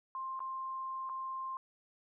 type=tone with dropouts; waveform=sine; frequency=1054 Hz; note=C6; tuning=12 cents sharp; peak=-37 dBFS; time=0.15-1.57 s; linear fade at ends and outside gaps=1 ms; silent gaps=0.393-0.403 / 1.092-1.096 s; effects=none